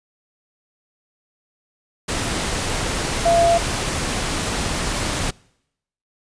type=tone in noise; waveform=sine; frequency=680 Hz; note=F5; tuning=46 cents flat; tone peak=-13 dBFS; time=3.25-3.58 s; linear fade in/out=10 ms; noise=pink; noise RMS=-23 dBFS; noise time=2.08-5.31 s; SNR=+7 dB; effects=noise-tail reverb RT60 0.8 s tail -25 dB re dry + resampled to 22050 Hz